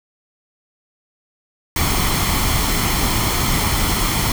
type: noise with comb filter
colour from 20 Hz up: pink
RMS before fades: -18 dBFS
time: 1.76-4.32 s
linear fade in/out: 2 ms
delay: 0.93 ms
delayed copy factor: +0.5
effects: none